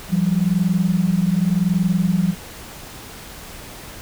sine tone pair together, 170.61 / 191.5 Hz, F3 / G3, -40 / -40 cents, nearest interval major second, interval 200 cents, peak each -18 dBFS, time 0.09-2.35 s, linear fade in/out 50 ms, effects pink hiss -37 dBFS RMS until 4.01 s

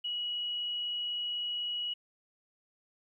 sine tone, 2916 Hz, F#7, 26 cents flat, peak -32 dBFS, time 0.04-1.94 s, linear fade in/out 10 ms, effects 12-bit

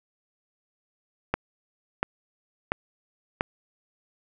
click train, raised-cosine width 0.5 ms, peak -8 dBFS, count 4, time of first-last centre 1.34-3.409 s, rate 1.45 Hz, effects none

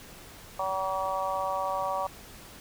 harmonic tone, 190.3 Hz, F#3, 49 cents sharp, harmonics 3 / 4 / 5 / 6, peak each -33 / -33 / -33 / -33 dBFS, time 0.59-2.07 s, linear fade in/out 5 ms, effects pink hiss -48 dBFS RMS until 2.6 s

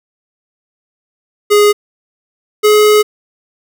square tone pair in turn, 414.6 / 422.6 Hz, G#4 / G#4, -3 / +30 cents, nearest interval unison, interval 33 cents, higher second, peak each -6 dBFS, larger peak neither, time 1.5-1.73 / 2.63-3.03 s, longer second, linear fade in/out 20 ms, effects none

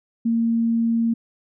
sine tone, 229.9 Hz, A#3, 24 cents flat, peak -17 dBFS, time 0.25-1.14 s, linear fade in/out 10 ms, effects none

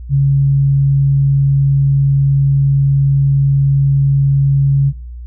sine tone, 138.59 Hz, C#3, in tune, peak -8 dBFS, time 0.09-4.93 s, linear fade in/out 50 ms, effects noise-tail reverb RT60 0.4 s tail -24 dB re dry + added 60 Hz sine -26 dBFS peak until 5.26 s

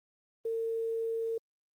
sine tone with quantisation, 454 Hz, A#4, 46 cents flat, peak -30 dBFS, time 0.45-1.38 s, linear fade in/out 5 ms, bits 10, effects Opus 24 kbps

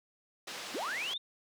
white band-pass noise, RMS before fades -43 dBFS, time 0.47-1.14 s, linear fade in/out 5 ms, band 250 to 4600 Hz, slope 12 dB/octave
sine linear sweep, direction up, 196 to 3729 Hz, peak -34 dBFS, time 0.74-1.18 s, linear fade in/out 10 ms
effects none

